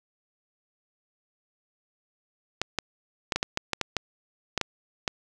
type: clicks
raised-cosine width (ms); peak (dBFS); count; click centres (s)
0.2; -8; 12; 2.616 / 2.787 / 3.322 / 3.36 / 3.429 / 3.574 / 3.733 / 3.813 / 3.967 / 4.577 / 4.613 / 5.078
effects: none

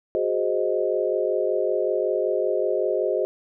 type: chord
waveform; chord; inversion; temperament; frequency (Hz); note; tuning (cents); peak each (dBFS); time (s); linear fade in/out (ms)
sine; Ab dominant seventh; third; equal; 370 / 415.3 / 523.3 / 622.3; Gb4 / Ab4 / C5 / Eb5; 0 / 0 / 0 / 0; -26; 0.15-3.25; 0
effects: none

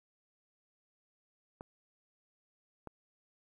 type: clicks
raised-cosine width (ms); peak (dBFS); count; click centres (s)
1; -30; 2; 1.609 / 2.873
effects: 11-bit

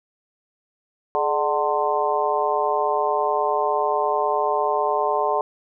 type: harmonic tone with a mistuned harmonic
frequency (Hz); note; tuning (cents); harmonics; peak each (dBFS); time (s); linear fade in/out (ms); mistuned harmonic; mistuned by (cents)
149.4; D3; +30; 3 / 4 / 5 / 6 / 7; -25 / -25 / -25 / -25 / -25; 1.15-5.41; 0; 3; -93
effects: none

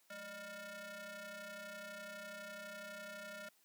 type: ring-modulated tone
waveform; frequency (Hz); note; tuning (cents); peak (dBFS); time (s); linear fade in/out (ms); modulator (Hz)
sawtooth; 397.6; G4; +25; -40; 0.1-3.49; 5; 1010
effects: white hiss -72 dBFS RMS until 3.64 s + high-pass 200 Hz 12 dB/octave

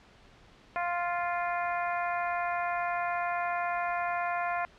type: harmonic tone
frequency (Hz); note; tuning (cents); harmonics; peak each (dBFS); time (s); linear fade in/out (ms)
349.2; F4; 0; 2 / 3 / 4 / 5 / 6 / 7; -31 / -35 / -37 / -39 / -41 / -42; 0.76-4.65; 0
effects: pink hiss -57 dBFS RMS until 4.78 s + low-pass 4000 Hz 12 dB/octave

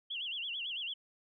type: tone with vibrato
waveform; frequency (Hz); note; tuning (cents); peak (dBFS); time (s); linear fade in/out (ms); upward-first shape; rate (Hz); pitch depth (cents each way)
sine; 3052; G7; -47; -36; 0.1-0.94; 10; sine; 9; 200
effects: none

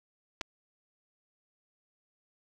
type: clicks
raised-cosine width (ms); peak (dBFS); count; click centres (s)
0.2; -18; 2; 0.411 / 0.414
effects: none

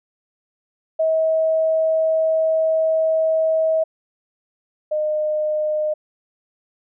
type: tone pair in turn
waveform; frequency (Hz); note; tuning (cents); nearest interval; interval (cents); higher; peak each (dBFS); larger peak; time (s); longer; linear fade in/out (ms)
sine; 640 / 611.2; D#5 / D#5; +49 / -31; minor second; 80; first; -15 / -18; first; 0.99-3.84 / 4.91-5.94; first; 10
effects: none

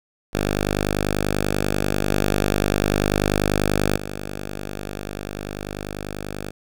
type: tone with level steps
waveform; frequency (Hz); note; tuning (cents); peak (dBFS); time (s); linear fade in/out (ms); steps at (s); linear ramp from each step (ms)
5% pulse; 50.2; G1; +42; -9 / -7 / -18; 0.33-6.51; 10; 2.09 / 3.96; 2
effects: none

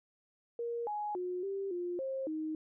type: tone with pitch steps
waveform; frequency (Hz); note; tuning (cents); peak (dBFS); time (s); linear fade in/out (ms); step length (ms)
sine; 470.2 / 836 / 361.2 / 392.4 / 352.6 / 533 / 312.6; A#4 / G#5 / F#4 / G4 / F4 / C5 / D#4; +15 / +11 / -42 / +2 / +17 / +32 / +8; -34; 0.59-2.55; 2; 280
effects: none

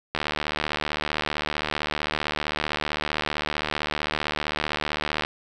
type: click train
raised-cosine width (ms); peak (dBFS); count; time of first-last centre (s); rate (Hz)
0.3; -9; 386; 0.15-5.249; 75.5
effects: none

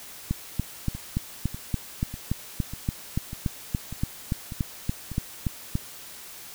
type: two click trains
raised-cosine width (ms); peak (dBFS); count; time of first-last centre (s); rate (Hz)
5; -12 / -22; 20 / 8; 0.31-5.754 / 0.95-5.117; 3.49 / 1.68
effects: white hiss -43 dBFS RMS until 6.54 s

